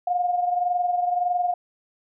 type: tone pair together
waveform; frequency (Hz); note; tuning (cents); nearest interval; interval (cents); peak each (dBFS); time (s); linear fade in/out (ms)
sine; 710.3 / 732; F5 / F#5; +29 / -19; minor second; 52; -21 / -28; 0.07-1.54; 5
effects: none